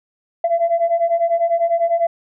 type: beating tone pair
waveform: sine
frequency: 669 / 679 Hz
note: E5 / F5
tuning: +25 / -49 cents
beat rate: 10 Hz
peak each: -18 / -15 dBFS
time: 0.44-2.07 s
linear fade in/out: 5 ms
effects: tanh soft clip ceiling -9 dBFS